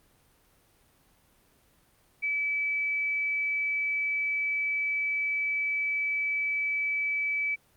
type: tone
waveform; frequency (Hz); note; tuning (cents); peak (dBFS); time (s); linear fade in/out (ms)
sine; 2300; D7; -37; -26; 2.22-7.56; 20
effects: pink hiss -64 dBFS RMS until 7.76 s + Opus 32 kbps